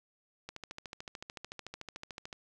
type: click train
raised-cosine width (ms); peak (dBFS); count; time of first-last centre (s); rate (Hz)
0.2; -25; 26; 0.49-2.328; 13.6
effects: none